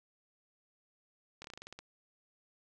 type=slowing click train; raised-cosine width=0.2 ms; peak=-29 dBFS; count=10; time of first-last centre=1.42-1.79 s; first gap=24 ms; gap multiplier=1.13; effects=none